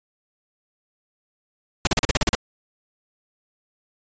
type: noise bursts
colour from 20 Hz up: pink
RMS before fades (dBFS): -18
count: 9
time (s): 1.85-2.351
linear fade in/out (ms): 2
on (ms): 21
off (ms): 39
effects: resampled to 16000 Hz